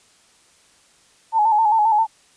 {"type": "tone with vibrato", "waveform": "sine", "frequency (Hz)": 869, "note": "A5", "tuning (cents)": -22, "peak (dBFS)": -13, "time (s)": [1.32, 2.07], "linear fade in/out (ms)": 50, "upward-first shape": "square", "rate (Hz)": 7.5, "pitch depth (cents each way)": 55, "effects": ["white hiss -55 dBFS RMS until 2.36 s", "resampled to 22050 Hz"]}